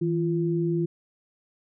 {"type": "tone pair together", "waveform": "sine", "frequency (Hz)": [162.2, 343.7], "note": ["E3", "F4"], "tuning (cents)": [-28, -28], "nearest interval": "octave + minor second", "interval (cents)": 1300, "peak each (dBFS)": -25, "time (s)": [0.01, 0.86], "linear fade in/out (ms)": 10, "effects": []}